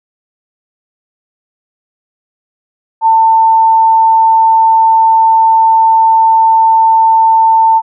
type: tone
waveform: sine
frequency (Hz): 895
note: A5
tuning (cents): +29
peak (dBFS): -4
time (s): 3.01-7.82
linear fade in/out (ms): 50
effects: none